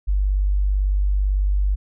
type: tone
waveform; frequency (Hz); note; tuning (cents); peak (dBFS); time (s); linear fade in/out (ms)
sine; 49; G1; 0; -16; 0.07-1.76; 20
effects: none